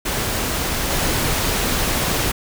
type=noise with level steps; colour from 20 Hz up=pink; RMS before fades=-22 / -20 dBFS; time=0.05-2.32 s; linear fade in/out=10 ms; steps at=0.9 s; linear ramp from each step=2 ms; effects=none